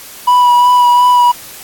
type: tone with vibrato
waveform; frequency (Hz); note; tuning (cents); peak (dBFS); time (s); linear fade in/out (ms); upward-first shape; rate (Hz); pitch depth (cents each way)
triangle; 980; B5; -14; -3; 0.27-1.32; 10; sine; 2.8; 17
effects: white hiss -32 dBFS RMS until 1.63 s + AAC 64 kbps